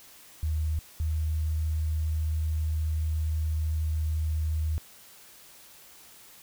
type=tone pair in turn; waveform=sine; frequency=77.78 / 78.28 Hz; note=D#2 / D#2; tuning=0 / +11 cents; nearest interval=unison; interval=11 cents; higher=second; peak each=-25 dBFS; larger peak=neither; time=0.43-0.79 / 1-4.78 s; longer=second; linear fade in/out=0 ms; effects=white hiss -52 dBFS RMS until 6.42 s